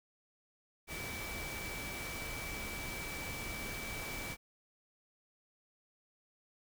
sine tone in noise, 2307 Hz, D7, 31 cents flat, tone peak -44 dBFS, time 0.87-4.37 s, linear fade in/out 50 ms, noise pink, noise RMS -43 dBFS, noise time 0.87-4.37 s, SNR -4 dB, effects none

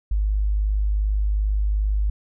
sine tone, 51.3 Hz, G#1, 21 cents flat, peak -18 dBFS, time 0.11-2.1 s, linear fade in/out 5 ms, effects none

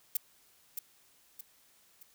violet noise with echo, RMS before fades -29 dBFS, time 0.15-0.17 s, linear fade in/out 5 ms, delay 620 ms, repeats 3, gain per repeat -7 dB, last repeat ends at 2.03 s, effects white hiss -65 dBFS RMS until 2.14 s

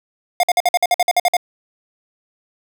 square tone bursts, 711 Hz, F5, 31 cents sharp, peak -12 dBFS, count 12, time 0.4-1.368 s, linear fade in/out 2 ms, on 33 ms, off 52 ms, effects none

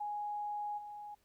sine tone with level steps, 830.6 Hz, G#5, in tune, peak -36 / -44 dBFS, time 0-1.15 s, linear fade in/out 10 ms, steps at 0.77 s, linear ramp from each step 20 ms, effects pink hiss -74 dBFS RMS until 1.24 s

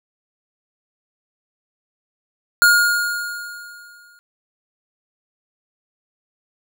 square tone with exponential decay, 1426 Hz, F6, 36 cents sharp, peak -9 dBFS, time 2.62-4.19 s, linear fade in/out 0 ms, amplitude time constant 340 ms, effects none

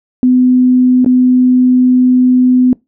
sine tone with dropouts, 252.3 Hz, B3, 37 cents sharp, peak -5 dBFS, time 0.23-2.73 s, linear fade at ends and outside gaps 1 ms, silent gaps 1.046-1.061 s, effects noise-tail reverb RT60 0.2 s tail -23 dB re dry

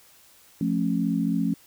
sine chord, F augmented, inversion none, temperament just, 174.61 / 218.3 / 272.8 Hz, F3 / A3 / C#4, 0 / -13 / -28 cents, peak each -26 dBFS, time 0.61-1.54 s, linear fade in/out 2 ms, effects white hiss -55 dBFS RMS until 1.66 s

